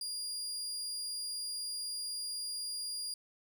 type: tone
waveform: 30% pulse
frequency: 4828 Hz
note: D8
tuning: 47 cents sharp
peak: -34 dBFS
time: 0.01-3.14 s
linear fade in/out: 2 ms
effects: none